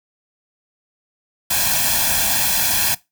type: noise with comb filter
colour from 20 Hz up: white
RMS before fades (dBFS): -18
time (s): 1.5-2.95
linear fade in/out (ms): 10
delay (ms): 1.2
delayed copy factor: +0.85
effects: noise-tail reverb RT60 0.2 s tail -20 dB re dry